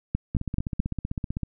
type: two click trains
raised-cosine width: 5 ms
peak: -11 / -16 dBFS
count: 4 / 18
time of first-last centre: 0.15-0.801 / 0.35-1.433 s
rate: 4.61 / 15.7 Hz
effects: none